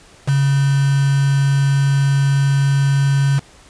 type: tone with quantisation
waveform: sine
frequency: 138.59 Hz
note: C#3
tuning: in tune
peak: -12 dBFS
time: 0.27-3.4 s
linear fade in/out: 20 ms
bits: 4
effects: pink hiss -46 dBFS RMS until 3.69 s + resampled to 22050 Hz

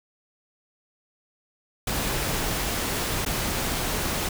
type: noise with dropouts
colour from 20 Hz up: pink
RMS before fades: -27 dBFS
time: 1.87-4.29 s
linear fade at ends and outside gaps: 5 ms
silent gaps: 3.251-3.261 s
effects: none

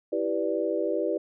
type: chord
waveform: sine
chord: E minor seventh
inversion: none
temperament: equal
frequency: 329.6 / 392 / 493.9 / 587.3 Hz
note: E4 / G4 / B4 / D5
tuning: 0 / 0 / 0 / 0 cents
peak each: -30 dBFS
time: 0.12-1.18 s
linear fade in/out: 10 ms
effects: none

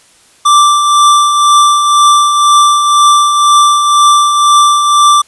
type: tone with tremolo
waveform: square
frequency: 1174.7 Hz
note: D6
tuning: in tune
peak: -3 dBFS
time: 0.45-5.22 s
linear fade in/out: 10 ms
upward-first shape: triangle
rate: 2 Hz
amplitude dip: 50%
effects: white hiss -45 dBFS RMS until 5.27 s + resampled to 24000 Hz

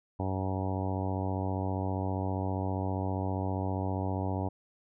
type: harmonic tone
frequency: 95 Hz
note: F#2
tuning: 46 cents sharp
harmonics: 1 / 2 / 3 / 4 / 5 / 6 / 7 / 8 / 9 / 10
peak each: -32 / -38 / -37 / -42 / -43 / -43 / -42 / -42 / -42 / -44 dBFS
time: 0.19-4.49 s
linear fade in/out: 10 ms
effects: none

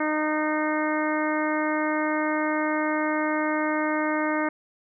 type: harmonic tone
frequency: 306.7 Hz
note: D#4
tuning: 25 cents flat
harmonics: 1 / 2 / 3 / 4 / 5 / 6 / 7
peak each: -26 / -29 / -31 / -32 / -33 / -34 / -34 dBFS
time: 0-4.49 s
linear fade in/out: 5 ms
effects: none

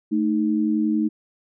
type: tone pair together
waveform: sine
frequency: 220 / 311.1 Hz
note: A3 / D#4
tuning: 0 / 0 cents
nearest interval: tritone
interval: 600 cents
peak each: -21 dBFS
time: 0.11-1.09 s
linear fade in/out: 20 ms
effects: none

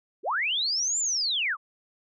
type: linear two-way sweep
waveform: sine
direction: up then down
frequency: 293.7 to 7350 to 1055 Hz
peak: -24 dBFS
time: 0.23-1.57 s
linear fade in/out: 50 ms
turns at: 0.99 s
effects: none

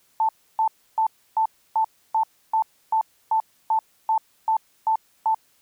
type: tone bursts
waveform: sine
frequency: 884 Hz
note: A5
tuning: 8 cents sharp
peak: -17 dBFS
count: 14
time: 0.2-5.346 s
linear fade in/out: 2 ms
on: 89 ms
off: 300 ms
effects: white hiss -62 dBFS RMS until 5.61 s

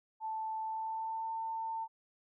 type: tone with pitch glide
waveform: sine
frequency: 880 to 897.5 Hz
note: A5 to A5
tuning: 0 to +34 cents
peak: -35 dBFS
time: 0.2-1.88 s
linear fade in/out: 50 ms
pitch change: +34 cents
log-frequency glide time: 0.61-1.32 s
effects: none

